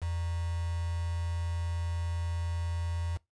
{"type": "tone with quantisation", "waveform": "sine", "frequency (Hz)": 84.9, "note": "F2", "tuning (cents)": -48, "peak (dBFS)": -30, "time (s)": [0.01, 3.18], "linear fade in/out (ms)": 20, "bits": 7, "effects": ["noise-tail reverb RT60 0.2 s tail -23 dB re dry", "resampled to 22050 Hz"]}